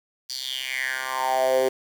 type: tone with high-pass filter sweep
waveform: 10% pulse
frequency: 130.81 Hz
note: C3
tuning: in tune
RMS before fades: -25 dBFS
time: 0.29-1.69 s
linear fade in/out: 10 ms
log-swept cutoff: 4900 to 410 Hz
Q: 5.5
effects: 7-bit